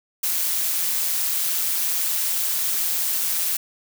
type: noise with amplitude modulation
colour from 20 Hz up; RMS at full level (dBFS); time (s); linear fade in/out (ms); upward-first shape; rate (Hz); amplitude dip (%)
blue; -21; 0.23-3.57; 5; sine; 170; 45
effects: none